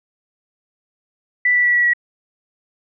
sine tone with pitch steps, 1975.5 / 1963 / 1950.6 / 1938.2 / 1925.9 Hz, B6 / B6 / B6 / B6 / B6, 0 / -11 / -22 / -33 / -44 cents, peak -12 dBFS, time 1.45-1.935 s, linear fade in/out 5 ms, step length 97 ms, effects none

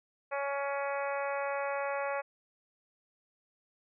harmonic tone, 279.8 Hz, C#4, 16 cents sharp, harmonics 2 / 3 / 4 / 5 / 6 / 7 / 8 / 9, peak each -34 / -38 / -40 / -42 / -44 / -45 / -46 / -47 dBFS, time 0.31-2.22 s, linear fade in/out 20 ms, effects none

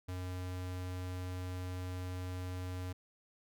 square tone, 91.2 Hz, F#2, 24 cents flat, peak -39 dBFS, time 0.08-2.93 s, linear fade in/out 10 ms, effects none

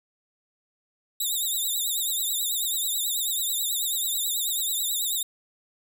5% pulse tone with vibrato, 3729 Hz, A#7, in tune, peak -18 dBFS, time 1.2-5.23 s, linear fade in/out 5 ms, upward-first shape triangle, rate 9.2 Hz, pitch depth 120 cents each way, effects none

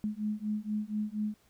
sine beating tone pair, 209.8 / 214 Hz, G#3 / A3, +18 / -48 cents, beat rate 4.2 Hz, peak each -34 / -34 dBFS, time 0.04-1.34 s, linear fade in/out 0 ms, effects pink hiss -67 dBFS RMS until 1.49 s

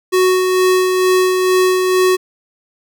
square tone with tremolo, 370 Hz, F#4, in tune, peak -10 dBFS, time 0.12-2.17 s, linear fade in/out 20 ms, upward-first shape sine, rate 2.2 Hz, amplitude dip 35%, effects none

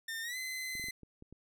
sawtooth tone with pitch glide, 1810 to 2043 Hz, A6 to C7, +48 to -42 cents, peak -34 dBFS, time 0.08-0.91 s, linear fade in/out 5 ms, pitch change +210 cents, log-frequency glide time 0.22-0.37 s
clicks, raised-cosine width 3 ms, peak -38 dBFS, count 7, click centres 0.753 / 0.797 / 0.841 / 0.885 / 1.033 / 1.224 / 1.326 s
effects none

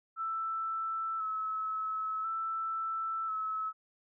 sine tone with vibrato, 1310 Hz, E6, 11 cents flat, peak -32 dBFS, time 0.16-3.73 s, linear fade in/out 50 ms, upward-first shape square, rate 0.48 Hz, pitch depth 20 cents each way, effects none

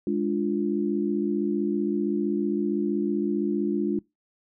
sine chord, D diminished, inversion second, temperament equal, 207.7 / 293.7 / 349.2 Hz, Ab3 / D4 / F4, 0 / 0 / 0 cents, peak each -27 dBFS, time 0.07-3.99 s, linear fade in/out 2 ms, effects noise-tail reverb RT60 0.2 s tail -23 dB re dry

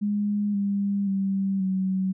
sine tone with pitch steps, 206.1 / 200.2 / 194.53 / 188.99 Hz, G#3 / G3 / G3 / F#3, -13 / +37 / -13 / +37 cents, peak -22 dBFS, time 0.01-2.13 s, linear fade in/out 20 ms, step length 530 ms, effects none

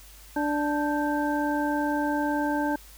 harmonic tone with a mistuned harmonic, 293.7 Hz, D4, in tune, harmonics 1 / 2 / 3 / 5, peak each -26 / -32 / -29 / -33 dBFS, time 0.36-2.76 s, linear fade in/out 5 ms, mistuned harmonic 5, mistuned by +110 cents, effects added 50 Hz sine -49 dBFS peak until 2.97 s + white hiss -51 dBFS RMS until 2.97 s

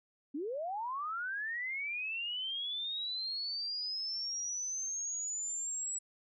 sine linear sweep, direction up, 262 to 7840 Hz, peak -35 dBFS, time 0.34-5.99 s, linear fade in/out 10 ms, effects none

